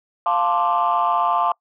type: chord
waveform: sine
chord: D minor seventh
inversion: first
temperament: equal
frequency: 698.5 / 880 / 1046.5 / 1174.7 Hz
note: F5 / A5 / C6 / D6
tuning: 0 / 0 / 0 / 0 cents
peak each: -21 dBFS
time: 0.26-1.52 s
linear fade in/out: 2 ms
effects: noise-tail reverb RT60 0.1 s tail -25 dB re dry + tanh soft clip ceiling -10 dBFS